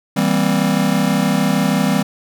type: chord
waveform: square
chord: C dominant seventh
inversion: first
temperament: just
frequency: 163.52 / 196.22 / 235.5 / 261.6 Hz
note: E3 / G3 / Bb3 / C4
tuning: -14 / +2 / +18 / 0 cents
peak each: -21 / -18 / -22 / -21 dBFS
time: 0.16-2.03 s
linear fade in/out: 10 ms
effects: none